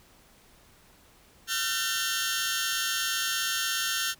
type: tone cluster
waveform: 15% pulse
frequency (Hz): 1368 / 1524 / 1805 / 3257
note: F6 / G6 / A6 / G#7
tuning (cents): -36 / -49 / +44 / -34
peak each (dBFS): -26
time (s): 1.47-4.15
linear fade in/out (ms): 50
effects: pink hiss -58 dBFS RMS until 4.19 s